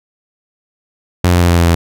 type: tone with pitch steps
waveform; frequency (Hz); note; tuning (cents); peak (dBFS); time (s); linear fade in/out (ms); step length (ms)
sawtooth; 88.8 / 87.88 / 86.97 / 86.07 / 85.18 / 84.3; F2 / F2 / F2 / F2 / F2 / E2; +29 / +11 / -7 / -25 / -43 / +39; -4; 1.24-1.75; 5; 85
effects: none